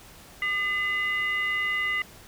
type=tone with frequency modulation; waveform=sine; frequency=2025 Hz; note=B6; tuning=43 cents sharp; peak=-24 dBFS; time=0.42-2.02 s; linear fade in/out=2 ms; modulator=819 Hz; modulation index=0.58; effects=pink hiss -49 dBFS RMS until 2.27 s